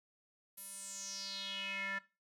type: tone with band-pass filter sweep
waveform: square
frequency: 196 Hz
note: G3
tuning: in tune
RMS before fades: -43 dBFS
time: 0.57-1.99 s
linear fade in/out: 10 ms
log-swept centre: 12000 to 1700 Hz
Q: 5.5
effects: noise-tail reverb RT60 0.3 s tail -19 dB re dry